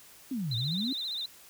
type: exponential two-way sweep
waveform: sine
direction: down then up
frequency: 281.1 to 110.4 to 281.1 Hz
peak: -30 dBFS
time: 0.31-0.93 s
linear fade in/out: 5 ms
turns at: 0.56 s
type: tone with vibrato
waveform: sine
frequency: 3840 Hz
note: B7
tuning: 49 cents flat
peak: -32 dBFS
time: 0.51-1.26 s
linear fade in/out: 5 ms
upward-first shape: sine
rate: 15 Hz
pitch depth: 120 cents each way
effects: white hiss -54 dBFS RMS until 1.49 s